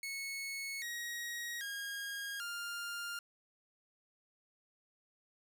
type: tone with pitch steps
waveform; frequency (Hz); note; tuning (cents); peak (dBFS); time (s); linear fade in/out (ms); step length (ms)
sawtooth; 2200 / 1893.2 / 1629.2 / 1402; C#7 / A#6 / G#6 / F6; -14 / +26 / -34 / +6; -36; 0.03-3.19; 2; 790
effects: none